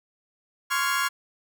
35% pulse chord, Db major seventh, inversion third, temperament equal with one note detuned, 1046.5 / 1121 / 1396.9 / 1661.2 Hz, C6 / Db6 / F6 / Ab6, 0 / +19 / 0 / 0 cents, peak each -27 / -28 / -26 / -27 dBFS, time 0.7-1.09 s, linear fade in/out 20 ms, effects none

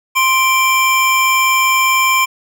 square tone pair together, 1046.4 / 2349 Hz, C6 / D7, 0 / 0 cents, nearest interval octave + major second, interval 1400 cents, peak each -14 dBFS, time 0.15-2.26 s, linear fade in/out 20 ms, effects none

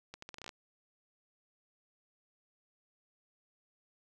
accelerating click train, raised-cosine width 0.2 ms, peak -28 dBFS, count 10, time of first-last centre 0.14-0.492 s, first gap 84 ms, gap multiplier 0.79, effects none

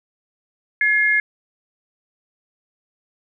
sine tone pair together, 1700 / 2132 Hz, G#6 / C7, +40 / +32 cents, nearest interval major third, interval 392 cents, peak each -17 dBFS, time 0.81-1.2 s, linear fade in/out 2 ms, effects none

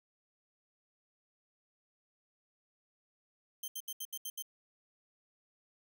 5% pulse tone bursts, 3136 Hz, G7, in tune, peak -30 dBFS, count 7, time 3.63-4.424 s, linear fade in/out 5 ms, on 50 ms, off 74 ms, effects none

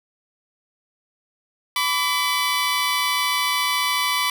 15% pulse tone pair together, 1000 / 1153.8 Hz, B5 / D6, +21 / -31 cents, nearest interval major second, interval 248 cents, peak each -16 dBFS, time 1.76-4.3 s, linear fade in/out 2 ms, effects none

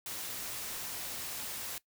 white noise, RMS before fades -40 dBFS, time 0.06-1.78 s, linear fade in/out 2 ms, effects noise-tail reverb RT60 0.1 s tail -19 dB re dry

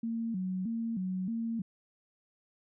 sine tone with vibrato, 206.1 Hz, G#3, 13 cents flat, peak -31 dBFS, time 0.03-1.62 s, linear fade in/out 5 ms, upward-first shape square, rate 1.6 Hz, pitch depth 180 cents each way, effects none

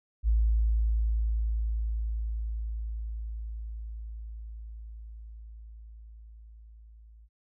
sine tone with level ramp, 55 Hz, A1, in tune, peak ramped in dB -20 to -50 dBFS, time 0.23-7.29 s, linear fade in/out 50 ms, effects none

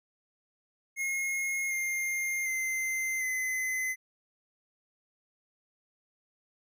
square tone with pitch steps, 2155 / 2116 / 2077 / 2039 Hz, C#7 / C7 / C7 / C7, -49 / +19 / -13 / -45 cents, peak -30 dBFS, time 0.96-3.96 s, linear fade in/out 50 ms, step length 750 ms, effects none

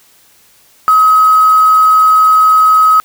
sine tone with quantisation, 1272 Hz, D#6, 38 cents sharp, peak -4 dBFS, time 0.88-3 s, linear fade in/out 0 ms, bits 4, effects white hiss -47 dBFS RMS until 3.04 s

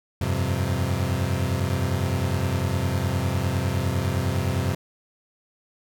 35% pulse chord, F suspended second, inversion none, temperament equal with one note detuned, 88.17 / 98 / 130.81 Hz, F2 / G2 / C3, +17 / 0 / 0 cents, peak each -25 dBFS, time 0.21-4.75 s, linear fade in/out 5 ms, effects none

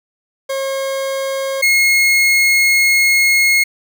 40% pulse tone pair in turn, 540 / 2160 Hz, C#5 / C#7, -45 / -45 cents, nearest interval 2 octaves, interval 2400 cents, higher second, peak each -17 / -9 dBFS, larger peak second, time 0.49-1.62 / 1.62-3.64 s, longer second, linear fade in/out 10 ms, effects none

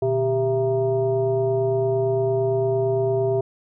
sine tone with frequency modulation, 393.6 Hz, G4, 7 cents sharp, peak -18 dBFS, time 0.02-3.41 s, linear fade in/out 5 ms, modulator 272 Hz, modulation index 0.9, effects none

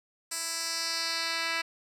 10% pulse tone with band-pass filter sweep, 330.3 Hz, E4, 4 cents sharp, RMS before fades -32 dBFS, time 0.31-1.62 s, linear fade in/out 10 ms, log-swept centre 7900 to 3000 Hz, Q 1.9, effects none

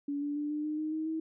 sine tone with pitch steps, 285.5 / 290.2 / 294.9 / 299.7 / 304.6 / 309.5 / 314.6 / 319.7 Hz, D4 / D4 / D4 / D4 / D#4 / D#4 / D#4 / D#4, -49 / -21 / +7 / +35 / -37 / -9 / +19 / +47 cents, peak -31 dBFS, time 0.08-1.2 s, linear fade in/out 5 ms, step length 140 ms, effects none

